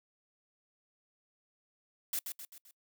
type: noise with echo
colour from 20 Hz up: blue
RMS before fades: -34 dBFS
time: 2.13-2.19 s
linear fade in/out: 2 ms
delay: 130 ms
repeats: 4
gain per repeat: -6 dB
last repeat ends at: 2.71 s
effects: noise-tail reverb RT60 0.1 s tail -24 dB re dry